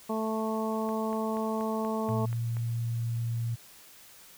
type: harmonic tone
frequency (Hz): 220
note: A3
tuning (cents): 0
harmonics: 1 / 2 / 3 / 4 / 5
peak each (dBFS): -31 / -34 / -36 / -37 / -38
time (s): 0.09-2.26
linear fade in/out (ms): 10
type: click train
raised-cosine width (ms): 0.5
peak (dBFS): -30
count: 8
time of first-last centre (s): 0.89-2.569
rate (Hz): 4.17
type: tone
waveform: sine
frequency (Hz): 116.54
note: A#2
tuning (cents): 0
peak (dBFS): -28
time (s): 2.08-3.56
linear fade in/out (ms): 20
effects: white hiss -53 dBFS RMS until 4.37 s